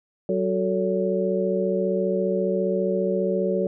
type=tone cluster; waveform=sine; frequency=189.1 / 367.8 / 442.6 / 564 Hz; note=F#3 / F#4 / A4 / C#5; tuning=+38 / -10 / +10 / +30 cents; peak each=-26 dBFS; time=0.29-3.67 s; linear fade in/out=2 ms; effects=none